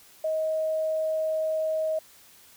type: tone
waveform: sine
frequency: 631 Hz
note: D#5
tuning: 24 cents sharp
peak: -24 dBFS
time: 0.24-1.99 s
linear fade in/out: 5 ms
effects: white hiss -54 dBFS RMS until 2.56 s